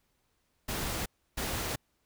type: noise bursts at uneven times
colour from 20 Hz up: pink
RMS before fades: -34 dBFS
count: 2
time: 0.68-1.06 / 1.37-1.76 s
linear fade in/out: 10 ms
effects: pink hiss -75 dBFS RMS until 2.05 s